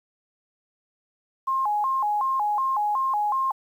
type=tone with vibrato; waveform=sine; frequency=942 Hz; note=A#5; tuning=18 cents sharp; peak=-21 dBFS; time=1.47-3.52 s; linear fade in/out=10 ms; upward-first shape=square; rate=2.7 Hz; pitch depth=210 cents each way; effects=9-bit